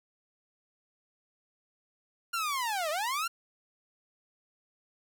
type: linear two-way sweep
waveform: sawtooth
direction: down then up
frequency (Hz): 1412 to 588 to 1412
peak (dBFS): -26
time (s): 2.33-3.28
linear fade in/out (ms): 10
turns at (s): 2.9
effects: none